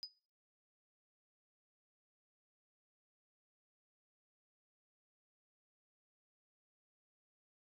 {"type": "tone with exponential decay", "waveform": "sine", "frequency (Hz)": 4978, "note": "D#8", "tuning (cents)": 0, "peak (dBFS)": -37, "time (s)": [0.03, 0.14], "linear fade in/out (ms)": 0, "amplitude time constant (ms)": 22, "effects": ["noise-tail reverb RT60 0.5 s tail -24 dB re dry", "tanh soft clip ceiling -35 dBFS"]}